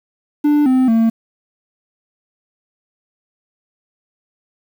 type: tone with pitch steps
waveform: triangle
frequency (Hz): 295 / 258.3 / 226.2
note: D4 / C4 / A3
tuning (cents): +8 / -22 / +48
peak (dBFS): -8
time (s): 0.44-1.1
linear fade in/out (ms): 10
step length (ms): 220
effects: 7-bit